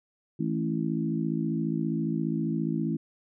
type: harmonic tone with a mistuned harmonic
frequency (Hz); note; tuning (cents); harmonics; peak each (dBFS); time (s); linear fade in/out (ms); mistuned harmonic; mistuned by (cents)
54.8; A1; -6; 3 / 4 / 5 / 6; -30 / -31 / -32 / -33; 0.39-2.97; 10; 3; -23
effects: none